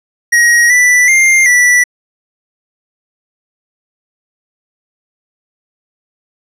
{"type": "tone with pitch steps", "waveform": "square", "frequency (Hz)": [1892, 1976, 2108, 1963], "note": ["A#6", "B6", "C7", "B6"], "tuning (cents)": [25, 0, 12, -11], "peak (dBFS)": -6, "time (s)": [0.32, 1.84], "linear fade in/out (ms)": 10, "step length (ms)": 380, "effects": ["low-pass 11000 Hz 12 dB/octave"]}